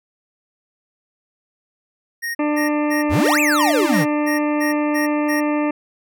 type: tone bursts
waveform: square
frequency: 1863 Hz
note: A#6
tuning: 2 cents flat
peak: -23 dBFS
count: 10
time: 2.22-5.41 s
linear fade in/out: 20 ms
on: 130 ms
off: 210 ms
type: harmonic tone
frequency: 297.8 Hz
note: D4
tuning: 24 cents sharp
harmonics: 1 / 2 / 3 / 4 / 6 / 7 / 8 / 9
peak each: -18 / -24 / -28 / -30 / -34 / -35 / -36 / -37 dBFS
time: 2.39-5.71 s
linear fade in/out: 5 ms
type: exponential two-way sweep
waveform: square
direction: up then down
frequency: 55.9 to 2711 to 127.8 Hz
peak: -17 dBFS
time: 3.09-4.06 s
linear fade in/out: 50 ms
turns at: 3.4 s
effects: none